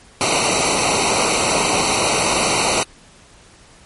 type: noise with comb filter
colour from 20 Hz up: pink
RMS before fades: -17 dBFS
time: 0.21-2.83 s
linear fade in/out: 0 ms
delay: 0.59 ms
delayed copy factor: -0.95
effects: pink hiss -47 dBFS RMS until 3.85 s + MP3 48 kbps